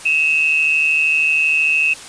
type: tone pair together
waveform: sine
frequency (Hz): 2566 / 2719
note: E7 / F7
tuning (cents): -47 / -47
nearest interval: minor second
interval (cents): 100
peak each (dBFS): -14 / -18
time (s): 0.05-1.94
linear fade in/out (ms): 10
effects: white hiss -35 dBFS RMS until 2.08 s + resampled to 22050 Hz